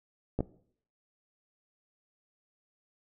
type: clicks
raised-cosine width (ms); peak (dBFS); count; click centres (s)
2; -16; 2; 0.39 / 0.406
effects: noise-tail reverb RT60 0.6 s tail -19 dB re dry